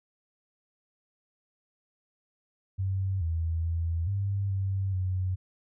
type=tone with pitch steps; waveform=sine; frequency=95.7 / 82.2 / 83.4 / 99.1 / 96.7 / 92.7 Hz; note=G2 / E2 / E2 / G2 / G2 / F#2; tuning=-41 / -4 / +21 / +19 / -23 / +4 cents; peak=-26 dBFS; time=2.78-5.36 s; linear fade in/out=20 ms; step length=430 ms; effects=none